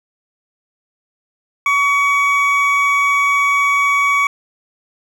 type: tone pair together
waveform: triangle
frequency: 1129 / 2258 Hz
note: C#6 / C#7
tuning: +31 / +31 cents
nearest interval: octave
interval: 1200 cents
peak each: -13 dBFS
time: 1.66-4.27 s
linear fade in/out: 2 ms
effects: none